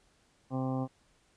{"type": "harmonic tone", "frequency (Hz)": 130.81, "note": "C3", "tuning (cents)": 0, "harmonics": [1, 2, 3, 4, 5, 6, 7, 8, 9], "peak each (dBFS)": [-34, -33, -47, -40, -47, -41, -53, -46, -52], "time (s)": [0.5, 0.88], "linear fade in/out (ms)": 50, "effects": ["pink hiss -68 dBFS RMS until 1.36 s", "resampled to 22050 Hz"]}